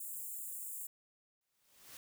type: high-pass noise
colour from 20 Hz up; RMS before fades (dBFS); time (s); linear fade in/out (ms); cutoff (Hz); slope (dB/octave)
white; -44; 0-0.87; 5; 7100; 96
type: noise with exponential growth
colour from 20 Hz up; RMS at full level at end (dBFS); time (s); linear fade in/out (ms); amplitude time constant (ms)
white; -50; 1.41-1.97; 1; 120
effects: none